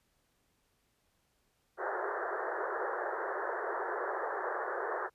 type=band-pass noise; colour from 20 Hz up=pink; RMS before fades=-36 dBFS; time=1.77-5.1 s; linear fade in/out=50 ms; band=360 to 1800 Hz; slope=96 dB/octave; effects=pink hiss -75 dBFS RMS until 5.14 s + resampled to 32000 Hz